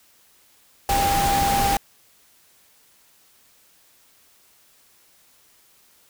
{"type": "tone in noise", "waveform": "sine", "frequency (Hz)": 797, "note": "G5", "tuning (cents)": 28, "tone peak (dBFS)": -19, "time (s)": [0.89, 1.77], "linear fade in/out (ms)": 2, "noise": "pink", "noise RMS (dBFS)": -24, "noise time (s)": [0.89, 1.77], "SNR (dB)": 2, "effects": ["white hiss -57 dBFS RMS until 6.09 s"]}